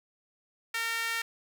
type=tone with high-pass filter; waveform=sawtooth; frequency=458 Hz; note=A#4; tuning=31 cents flat; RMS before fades=-32 dBFS; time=0.74-1.22 s; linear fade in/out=5 ms; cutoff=1800 Hz; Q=2.2; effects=none